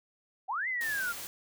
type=linear two-way sweep; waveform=sine; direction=up then down; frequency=698.5 to 2093 to 1360 Hz; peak=-30 dBFS; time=0.48-1.13 s; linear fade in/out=20 ms; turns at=0.68 s
type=noise; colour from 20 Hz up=white; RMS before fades=-41 dBFS; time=0.81-1.27 s; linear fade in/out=0 ms
effects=none